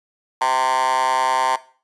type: tone with high-pass filter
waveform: 10% pulse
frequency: 130 Hz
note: C3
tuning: 11 cents flat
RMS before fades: -18 dBFS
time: 0.41-1.56 s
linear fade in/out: 5 ms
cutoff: 950 Hz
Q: 8.3
effects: noise-tail reverb RT60 0.4 s tail -17 dB re dry + resampled to 24000 Hz